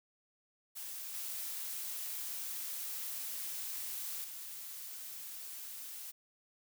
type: noise with level steps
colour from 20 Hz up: blue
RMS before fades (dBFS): -44 / -41 / -46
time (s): 0.75-6.12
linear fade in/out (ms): 20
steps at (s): 1.14 / 4.24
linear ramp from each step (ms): 2
effects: none